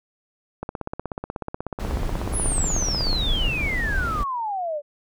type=click train; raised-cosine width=1 ms; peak=-15 dBFS; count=42; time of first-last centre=0.63-3.13 s; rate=16.4 Hz
type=noise; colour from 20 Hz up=brown; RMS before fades=-25 dBFS; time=1.79-4.24 s; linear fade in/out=10 ms
type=exponential sweep; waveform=sine; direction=down; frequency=11000 to 566 Hz; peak=-24 dBFS; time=2.32-4.82 s; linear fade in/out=50 ms
effects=none